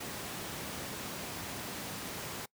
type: high-pass noise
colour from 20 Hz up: pink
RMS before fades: -41 dBFS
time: 0-2.46 s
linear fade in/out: 10 ms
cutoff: 110 Hz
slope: 12 dB/octave
effects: noise-tail reverb RT60 0.1 s tail -23 dB re dry